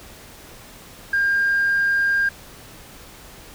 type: tone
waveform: sine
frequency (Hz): 1605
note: G6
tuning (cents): +40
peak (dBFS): -15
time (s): 1.13-2.29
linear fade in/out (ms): 5
effects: tanh soft clip ceiling -13 dBFS + pink hiss -43 dBFS RMS until 3.54 s